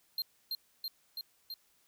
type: tone with echo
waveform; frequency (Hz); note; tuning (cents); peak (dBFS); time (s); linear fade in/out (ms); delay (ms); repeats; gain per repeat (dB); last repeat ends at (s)
square; 4186; C8; 0; -32; 0.18-0.22; 2; 330; 4; -2; 1.54
effects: white hiss -70 dBFS RMS until 1.87 s